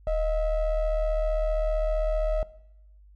triangle ring-modulated tone, 331.7 Hz, E4, 11 cents sharp, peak -18 dBFS, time 0.07-2.43 s, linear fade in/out 2 ms, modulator 294 Hz, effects noise-tail reverb RT60 0.8 s tail -19 dB re dry + added 50 Hz sine -50 dBFS peak until 3.15 s

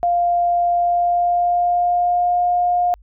sine tone with pitch glide, 698.5 to 709.9 Hz, F5 to F5, 0 to +28 cents, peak -14 dBFS, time 0.03-2.94 s, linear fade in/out 0 ms, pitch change +28 cents, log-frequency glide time 0.72-2.41 s, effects added 50 Hz sine -44 dBFS peak until 3.02 s

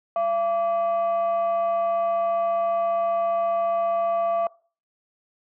sine tone pair together, 678.7 / 1159 Hz, F5 / D6, -50 / -23 cents, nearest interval major sixth, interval 927 cents, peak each -20 / -28 dBFS, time 0.16-4.47 s, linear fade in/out 2 ms, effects noise-tail reverb RT60 0.4 s tail -22 dB re dry + tanh soft clip ceiling -16 dBFS

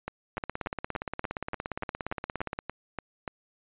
two click trains, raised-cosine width 0.5 ms, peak -18 / -17 dBFS, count 12 / 39, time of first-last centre 0.08-3.278 / 0.38-2.589 s, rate 3.44 / 17.2 Hz, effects resampled to 8000 Hz

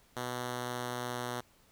5% pulse tone with pitch glide, 123.5 to 122.43 Hz, B2 to B2, 0 to -15 cents, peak -24 dBFS, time 0.16-1.41 s, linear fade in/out 10 ms, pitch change -15 cents, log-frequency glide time 0.28-1.27 s, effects pink hiss -65 dBFS RMS until 1.71 s

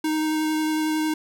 square tone with vibrato, 311.1 Hz, D#4, in tune, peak -22 dBFS, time 0.04-1.14 s, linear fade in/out 5 ms, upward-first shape sine, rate 11 Hz, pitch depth 10 cents each way, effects none

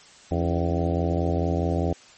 harmonic tone with a mistuned harmonic, 84.8 Hz, E2, 50 cents sharp, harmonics 1 / 2 / 3 / 4 / 5 / 6 / 7 / 8 / 9, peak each -25 / -28 / -30 / -31 / -32 / -33 / -33 / -34 / -35 dBFS, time 0.31-1.93 s, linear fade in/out 5 ms, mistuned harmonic 3, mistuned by +110 cents, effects white hiss -50 dBFS RMS until 2.17 s + MP3 32 kbps

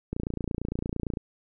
click train, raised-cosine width 3 ms, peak -17 dBFS, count 31, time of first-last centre 0.13-1.172 s, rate 28.8 Hz, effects none

